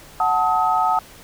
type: chord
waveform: sine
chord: D# diminished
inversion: first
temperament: equal with one note detuned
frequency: 740 / 880 / 1269.2 Hz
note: F#5 / A5 / D#6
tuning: 0 / 0 / +34 cents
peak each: -20 dBFS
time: 0.2-0.99 s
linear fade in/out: 2 ms
effects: pink hiss -44 dBFS RMS until 1.23 s